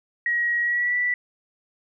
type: tone with pitch glide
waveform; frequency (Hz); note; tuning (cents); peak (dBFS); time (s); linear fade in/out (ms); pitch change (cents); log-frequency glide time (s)
sine; 1901 to 1964.6; A#6 to B6; +33 to -10; -20; 0.26-1.14; 2; +57; 0.62-0.96
effects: none